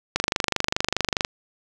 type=click train; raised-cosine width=0.2 ms; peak=-3 dBFS; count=28; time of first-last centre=0.16-1.249 s; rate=24.8 Hz; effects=none